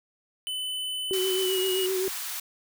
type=tone with pitch glide; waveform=square; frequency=3014 to 2906 Hz; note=F#7 to F#7; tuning=+31 to -32 cents; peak=-30 dBFS; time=0.47-1.86 s; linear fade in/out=0 ms; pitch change=-63 cents; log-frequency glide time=1.42-1.57 s
type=tone with vibrato; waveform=sine; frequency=375.9 Hz; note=F#4; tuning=27 cents sharp; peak=-25 dBFS; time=1.11-2.08 s; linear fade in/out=0 ms; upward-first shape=triangle; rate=7.7 Hz; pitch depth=44 cents each way
type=high-pass noise; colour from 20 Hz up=white; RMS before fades=-34 dBFS; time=1.13-2.4 s; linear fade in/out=5 ms; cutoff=810 Hz; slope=24 dB/octave
effects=none